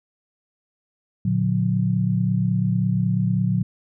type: chord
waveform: sine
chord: Bb augmented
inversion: none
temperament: just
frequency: 116.54 / 145.68 / 182.1 Hz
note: Bb2 / D3 / F#3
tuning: 0 / -14 / -27 cents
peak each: -22 / -25 / -21 dBFS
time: 1.25-3.63 s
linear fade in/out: 5 ms
effects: none